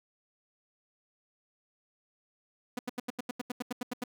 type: tone bursts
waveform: sawtooth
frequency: 246.9 Hz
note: B3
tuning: in tune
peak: -28 dBFS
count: 13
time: 2.77-4.039 s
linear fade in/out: 5 ms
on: 21 ms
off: 83 ms
effects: none